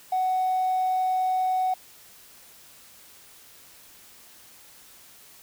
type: tone with hard clipping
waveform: sine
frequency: 745 Hz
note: F#5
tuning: 12 cents sharp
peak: -22 dBFS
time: 0.12-1.74 s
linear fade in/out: 5 ms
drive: 1 dB
effects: white hiss -51 dBFS RMS until 5.42 s